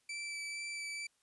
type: tone with vibrato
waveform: sawtooth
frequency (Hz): 2321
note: D7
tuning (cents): -21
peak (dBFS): -36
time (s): 0.09-1.07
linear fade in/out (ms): 5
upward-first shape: sine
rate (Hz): 2.2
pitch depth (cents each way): 10
effects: white hiss -75 dBFS RMS until 1.22 s + resampled to 24000 Hz